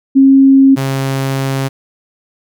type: tone pair in turn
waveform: sine / sawtooth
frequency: 270.2 / 135.1 Hz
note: C#4 / C#3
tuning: -44 / -44 cents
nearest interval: octave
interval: 1200 cents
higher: first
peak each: -3 / -10 dBFS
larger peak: first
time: 0.15-0.76 / 0.76-1.69 s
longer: second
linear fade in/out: 20 ms
effects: none